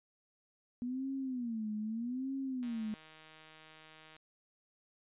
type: tone with vibrato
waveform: sine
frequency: 239.6 Hz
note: A#3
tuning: 48 cents sharp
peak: -35 dBFS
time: 0.82-2.94 s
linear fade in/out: 0 ms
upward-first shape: sine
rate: 0.81 Hz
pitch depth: 210 cents each way
type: click train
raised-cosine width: 0.2 ms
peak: -38 dBFS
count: 242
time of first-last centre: 2.63-4.165 s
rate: 157 Hz
effects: resampled to 8000 Hz